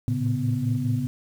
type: tone cluster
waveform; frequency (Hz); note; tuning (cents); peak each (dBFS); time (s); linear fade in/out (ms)
sine; 111.9 / 116.7 / 138.6 / 248.8; A2 / A#2 / C#3 / B3; +30 / +2 / 0 / +13; -27; 0.08-1.07; 0
effects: tanh soft clip ceiling -12 dBFS + 8-bit